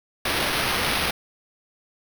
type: noise with sample-and-hold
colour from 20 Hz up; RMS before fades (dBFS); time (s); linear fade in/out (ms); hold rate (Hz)
blue; -24; 0.25-1.11; 5; 7350
effects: none